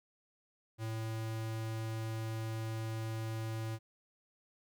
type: tone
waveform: square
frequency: 111.5 Hz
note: A2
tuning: 23 cents sharp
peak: -37 dBFS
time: 0.78-3.79 s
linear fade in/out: 50 ms
effects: none